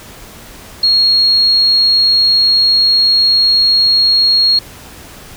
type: tone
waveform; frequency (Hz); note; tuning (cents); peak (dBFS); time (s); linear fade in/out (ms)
sine; 4292; C8; +43; -7; 0.83-4.59; 5
effects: pink hiss -35 dBFS RMS until 5.36 s